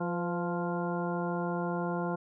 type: harmonic tone with a mistuned harmonic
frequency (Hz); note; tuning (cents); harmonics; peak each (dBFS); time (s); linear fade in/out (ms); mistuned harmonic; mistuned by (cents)
174.61; F3; 0; 1 / 2 / 3 / 4 / 5 / 6 / 8; -33 / -36 / -38 / -39 / -40 / -41 / -42; 0-2.16; 10; 3; -41
effects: none